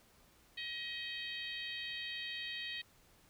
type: harmonic tone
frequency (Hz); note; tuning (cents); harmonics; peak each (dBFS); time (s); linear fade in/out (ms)
632; D#5; +27; 3 / 4 / 5 / 6 / 7; -45 / -47 / -45 / -47 / -51; 0.57-2.82; 10
effects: pink hiss -66 dBFS RMS until 3.29 s